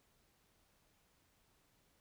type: silence
effects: pink hiss -74 dBFS RMS until 2 s